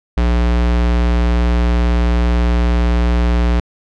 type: tone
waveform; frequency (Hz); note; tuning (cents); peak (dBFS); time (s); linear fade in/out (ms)
square; 59.4; A#1; +33; -12; 0.17-3.6; 5
effects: low-pass 4000 Hz 12 dB/octave